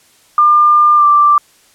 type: tone with pitch glide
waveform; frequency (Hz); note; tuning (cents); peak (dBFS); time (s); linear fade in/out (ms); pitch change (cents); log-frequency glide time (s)
sine; 1200 to 1176; D6 to D6; +37 to +2; -5; 0.38-1.38; 2; -35; 0.96-1.05
effects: white hiss -49 dBFS RMS until 1.74 s + low-pass 11000 Hz 12 dB/octave